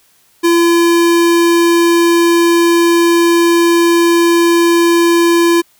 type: tone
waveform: square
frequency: 340 Hz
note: F4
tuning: 46 cents flat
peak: -8 dBFS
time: 0.43-5.62 s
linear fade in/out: 20 ms
effects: white hiss -52 dBFS RMS until 5.79 s